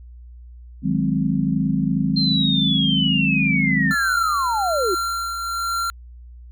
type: chord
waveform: sine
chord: Ab dominant seventh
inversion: second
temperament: equal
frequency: 155.56 / 185 / 207.7 / 261.6 Hz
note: Eb3 / Gb3 / Ab3 / C4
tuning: 0 / 0 / 0 / 0 cents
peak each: -23 dBFS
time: 0.82-3.95 s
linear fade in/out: 50 ms
type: linear sweep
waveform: sine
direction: down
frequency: 4186 to 334.8 Hz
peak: -19 dBFS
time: 2.16-4.95 s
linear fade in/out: 10 ms
type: tone with tremolo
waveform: square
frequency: 1372 Hz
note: F6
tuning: 31 cents flat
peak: -21 dBFS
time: 3.91-5.9 s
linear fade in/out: 0 ms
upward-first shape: triangle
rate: 1.2 Hz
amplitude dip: 45%
effects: added 60 Hz sine -38 dBFS peak until 6.51 s